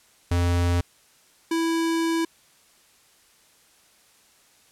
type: tone pair in turn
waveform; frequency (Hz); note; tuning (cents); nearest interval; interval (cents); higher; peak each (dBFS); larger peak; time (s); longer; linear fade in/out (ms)
square; 87.31 / 329.6; F2 / E4; 0 / 0; octave + major seventh; 2300; second; -20 / -22; first; 0.31-0.81 / 1.51-2.25; second; 5
effects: white hiss -58 dBFS RMS until 4.71 s + low-pass 11000 Hz 12 dB/octave